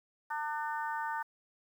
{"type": "harmonic tone", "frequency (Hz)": 300, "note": "D4", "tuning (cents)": 37, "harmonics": [3, 4, 5, 6], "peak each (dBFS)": [-35, -42, -40, -44], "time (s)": [0.3, 1.23], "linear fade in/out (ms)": 10, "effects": ["10-bit"]}